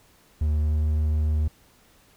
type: tone with pitch glide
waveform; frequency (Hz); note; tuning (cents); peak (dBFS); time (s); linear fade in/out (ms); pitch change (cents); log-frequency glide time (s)
triangle; 75.8 to 76.68; D#2 to D#2; -45 to -25; -18; 0.41-1.48; 5; +20; 0.64-0.78
effects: pink hiss -58 dBFS RMS until 2.16 s